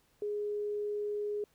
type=tone; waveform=sine; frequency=415.3 Hz; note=G#4; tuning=in tune; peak=-32 dBFS; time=0.22-1.44 s; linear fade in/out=2 ms; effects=pink hiss -70 dBFS RMS until 1.54 s

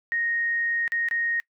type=tone with dropouts; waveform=sine; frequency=1864.7 Hz; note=A#6; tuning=in tune; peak=-23 dBFS; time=0.12-1.4 s; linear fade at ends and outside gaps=0 ms; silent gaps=0.878-0.92 / 1.086-1.111 s; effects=noise-tail reverb RT60 0.1 s tail -23 dB re dry

